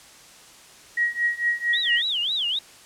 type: tone with tremolo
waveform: sine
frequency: 1900 Hz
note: A#6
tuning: 33 cents sharp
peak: -17 dBFS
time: 0.97-2.02 s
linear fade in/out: 5 ms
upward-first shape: triangle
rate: 4.4 Hz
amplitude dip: 95%
type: tone with vibrato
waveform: sine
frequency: 3322 Hz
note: G#7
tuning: in tune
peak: -22 dBFS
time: 1.73-2.59 s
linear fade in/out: 5 ms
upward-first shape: sine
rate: 3.7 Hz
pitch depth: 290 cents each way
effects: white hiss -48 dBFS RMS until 2.85 s + low-pass 9000 Hz 12 dB/octave